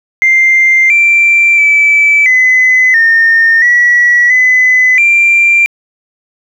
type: tone with pitch steps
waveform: sine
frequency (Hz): 2094 / 2353 / 2311 / 2023 / 1825 / 1935 / 2014 / 2369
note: C7 / D7 / D7 / B6 / A#6 / B6 / B6 / D7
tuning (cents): +1 / +3 / -28 / +41 / -37 / -36 / +33 / +14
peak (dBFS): -3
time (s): 0.22-5.66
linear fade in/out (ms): 0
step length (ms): 680
effects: tanh soft clip ceiling 0 dBFS + 7-bit